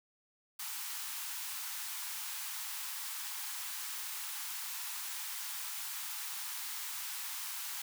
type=high-pass noise; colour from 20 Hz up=white; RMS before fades=-41 dBFS; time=0.59-7.82 s; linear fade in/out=5 ms; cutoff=800 Hz; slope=96 dB/octave; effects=none